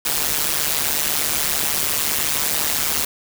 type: noise with amplitude modulation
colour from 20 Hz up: white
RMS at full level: -17 dBFS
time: 0.05-3.05 s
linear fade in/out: 5 ms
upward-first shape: sine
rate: 148 Hz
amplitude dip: 90%
effects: none